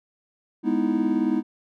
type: chord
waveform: triangle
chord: E major seventh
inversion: first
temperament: equal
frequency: 207.7 / 246.9 / 311.1 / 329.6 Hz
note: G#3 / B3 / D#4 / E4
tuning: 0 / 0 / 0 / 0 cents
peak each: -26 / -23 / -22 / -25 dBFS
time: 0.63-1.43 s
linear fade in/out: 50 ms
effects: none